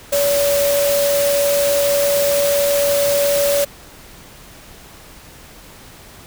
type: tone in noise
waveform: sine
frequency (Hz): 569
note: C#5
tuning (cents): +45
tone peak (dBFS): -14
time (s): 0.12-3.65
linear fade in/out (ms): 10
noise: white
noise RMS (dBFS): -22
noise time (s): 0.12-3.65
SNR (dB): +5
effects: pink hiss -41 dBFS RMS until 6.26 s